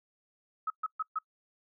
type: tone bursts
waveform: sine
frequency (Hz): 1281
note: E6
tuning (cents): -50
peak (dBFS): -29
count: 4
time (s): 0.67-1.188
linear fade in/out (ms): 5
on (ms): 32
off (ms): 130
effects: noise-tail reverb RT60 0.1 s tail -23 dB re dry